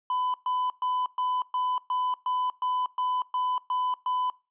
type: tone bursts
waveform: triangle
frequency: 1003 Hz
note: B5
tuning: 26 cents sharp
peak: -23 dBFS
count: 12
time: 0.1-4.3 s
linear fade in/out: 2 ms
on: 240 ms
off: 120 ms
effects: noise-tail reverb RT60 0.3 s tail -23 dB re dry + resampled to 8000 Hz